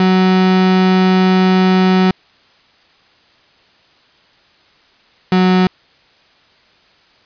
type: tone pair in turn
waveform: 35% pulse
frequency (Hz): 186.3 / 184.37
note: F#3 / F#3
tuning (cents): +12 / -6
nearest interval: unison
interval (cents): 18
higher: first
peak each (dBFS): -7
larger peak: neither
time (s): 0-2.11 / 5.32-5.67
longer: first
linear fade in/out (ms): 2
effects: white hiss -51 dBFS RMS until 7.25 s + resampled to 11025 Hz